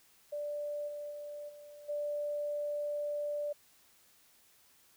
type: tone with level steps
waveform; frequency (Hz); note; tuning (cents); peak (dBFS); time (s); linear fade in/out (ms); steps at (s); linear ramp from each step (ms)
sine; 587.3; D5; 0; -35 / -39 / -41 / -49 / -33; 0.32-3.53; 10; 0.87 / 1.1 / 1.48 / 1.88; 20
effects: white hiss -65 dBFS RMS until 4.96 s